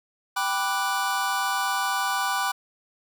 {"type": "chord", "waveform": "square", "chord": "G major seventh", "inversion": "none", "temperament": "equal", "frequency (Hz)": [784, 987.8, 1174.7, 1480], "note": ["G5", "B5", "D6", "F#6"], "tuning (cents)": [0, 0, 0, 0], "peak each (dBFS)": -30, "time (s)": [0.36, 2.52], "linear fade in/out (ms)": 10, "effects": []}